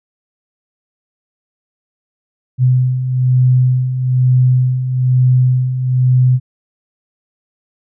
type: beating tone pair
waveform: sine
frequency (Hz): 126.3 / 127.4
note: B2 / C3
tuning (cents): +39 / -46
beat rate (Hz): 1.1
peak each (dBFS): -17 / -10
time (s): 2.58-6.4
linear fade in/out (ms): 50
effects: none